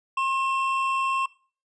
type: tone pair together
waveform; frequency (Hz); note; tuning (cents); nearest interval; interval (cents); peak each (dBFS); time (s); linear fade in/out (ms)
triangle; 1069 / 2689; C6 / E7; +37 / +34; octave + major third; 1597; -21 / -28; 0.17-1.26; 5
effects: noise-tail reverb RT60 0.4 s tail -21 dB re dry + resampled to 22050 Hz